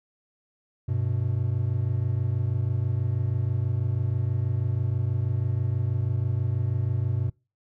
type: tone pair together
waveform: triangle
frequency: 98 / 124.19 Hz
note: G2 / B2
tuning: 0 / +10 cents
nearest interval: major third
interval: 410 cents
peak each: -24 dBFS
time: 0.88-7.3 s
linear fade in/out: 10 ms
effects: noise-tail reverb RT60 0.3 s tail -25 dB re dry